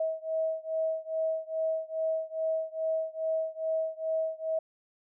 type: beating tone pair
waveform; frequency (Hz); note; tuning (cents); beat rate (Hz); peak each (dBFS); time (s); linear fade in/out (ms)
sine; 640 / 642.4; D#5 / E5; +49 / -45; 2.4; -31 / -32; 0-4.59; 5
effects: none